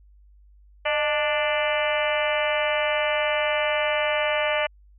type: harmonic tone with a mistuned harmonic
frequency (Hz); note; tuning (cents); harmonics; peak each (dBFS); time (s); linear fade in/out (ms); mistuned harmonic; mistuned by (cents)
294.4; D4; +4; 2 / 3 / 4 / 5 / 6 / 7 / 8 / 9 / 10; -24 / -31 / -32 / -34 / -31 / -31 / -30 / -35 / -32; 0.85-4.67; 10; 2; +53
effects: added 50 Hz sine -50 dBFS peak until 4.98 s